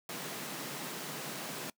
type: high-pass noise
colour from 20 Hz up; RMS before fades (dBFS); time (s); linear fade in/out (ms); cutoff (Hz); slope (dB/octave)
pink; -41; 0.09-1.7; 2; 130; 96
effects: noise-tail reverb RT60 0.1 s tail -22 dB re dry